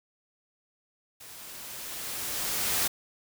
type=noise with level ramp; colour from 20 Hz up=white; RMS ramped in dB=-47 to -26 dBFS; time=1.2-2.88 s; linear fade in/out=10 ms; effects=none